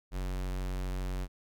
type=tone; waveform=square; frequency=46.25 Hz; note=F#1; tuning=in tune; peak=-33 dBFS; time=0.11-1.28 s; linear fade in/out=50 ms; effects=none